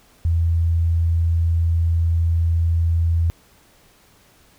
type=tone; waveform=sine; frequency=83.4 Hz; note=E2; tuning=21 cents sharp; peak=-15 dBFS; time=0.25-3.3 s; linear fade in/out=0 ms; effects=pink hiss -54 dBFS RMS until 4.58 s